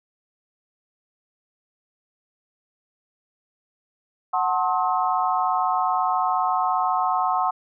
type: chord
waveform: sine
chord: F# diminished seventh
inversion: none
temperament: just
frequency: 740 / 888 / 1065.6 / 1278.7 Hz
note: F#5 / A5 / C6 / Eb6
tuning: 0 / +16 / +31 / +47 cents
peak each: -23 / -27 / -24 / -27 dBFS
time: 4.33-7.51 s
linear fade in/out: 10 ms
effects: none